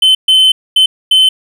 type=tone bursts at uneven times; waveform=triangle; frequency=3062 Hz; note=G7; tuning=41 cents flat; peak=-3 dBFS; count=4; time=0.02-0.15 / 0.28-0.52 / 0.76-0.86 / 1.11-1.29 s; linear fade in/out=5 ms; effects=none

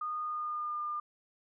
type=tone with pitch glide; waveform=sine; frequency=1228 to 1204.1 Hz; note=D#6 to D6; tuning=-23 to +43 cents; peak=-33 dBFS; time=0.01-1 s; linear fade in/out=5 ms; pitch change=-34 cents; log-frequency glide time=0.23-0.82 s; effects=none

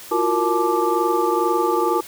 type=tone cluster; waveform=sine; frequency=341.8 / 363.9 / 467.1 / 866 / 1178 Hz; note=F4 / F#4 / A#4 / A5 / D6; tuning=-37 / -29 / +3 / -28 / +5 cents; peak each=-23 dBFS; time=0.11-2.01 s; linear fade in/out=10 ms; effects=white hiss -39 dBFS RMS until 2.07 s

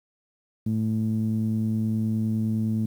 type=tone with low-pass filter; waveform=sawtooth; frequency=109.8 Hz; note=A2; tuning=3 cents flat; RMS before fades=-25 dBFS; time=0.66-2.86 s; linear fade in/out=5 ms; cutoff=220 Hz; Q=3.4; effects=9-bit

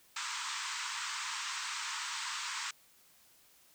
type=band-pass noise; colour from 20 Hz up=pink; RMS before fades=-39 dBFS; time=0.16-2.71 s; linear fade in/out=5 ms; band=910 to 8400 Hz; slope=96 dB/octave; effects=white hiss -64 dBFS RMS until 3.74 s

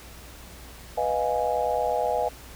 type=chord; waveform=sine; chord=F half-diminished seventh; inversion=second; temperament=equal with one note detuned; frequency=493.9 / 622.3 / 702.1 / 830.6 Hz; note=Cb5 / Eb5 / F5 / Ab5; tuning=0 / 0 / +9 / 0 cents; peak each=-28 dBFS; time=0.97-2.29 s; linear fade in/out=10 ms; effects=added 60 Hz sine -46 dBFS peak until 2.55 s + pink hiss -46 dBFS RMS until 2.55 s

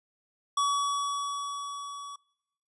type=tone with level ramp; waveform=square; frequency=1135 Hz; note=C#6; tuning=41 cents sharp; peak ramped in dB=-24 to -40 dBFS; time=0.57-2.16 s; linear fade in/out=5 ms; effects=noise-tail reverb RT60 0.9 s tail -25 dB re dry + resampled to 24000 Hz

